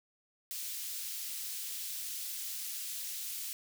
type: high-pass noise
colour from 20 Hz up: white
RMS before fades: -40 dBFS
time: 0.51-3.53 s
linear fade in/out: 0 ms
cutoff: 3200 Hz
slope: 12 dB/octave
effects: none